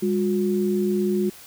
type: tone pair together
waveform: sine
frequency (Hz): 202.2 / 360.9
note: G#3 / F#4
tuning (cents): -46 / -43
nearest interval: minor seventh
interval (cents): 1003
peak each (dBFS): -22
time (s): 0.02-1.3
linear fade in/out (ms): 10
effects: white hiss -45 dBFS RMS until 1.46 s